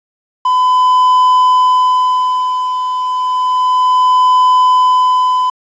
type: tone with tremolo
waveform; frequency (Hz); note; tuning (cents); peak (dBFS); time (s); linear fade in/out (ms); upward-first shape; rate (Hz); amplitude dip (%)
triangle; 1008; B5; +35; -4; 0.45-5.5; 5; sine; 0.31; 60
effects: resampled to 16000 Hz + 7-bit